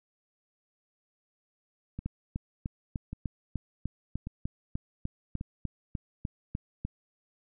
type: two click trains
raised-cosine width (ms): 5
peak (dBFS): -20 / -24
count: 17 / 4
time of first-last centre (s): 2.06-6.85 / 1.99-5.411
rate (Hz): 3.34 / 0.877
effects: none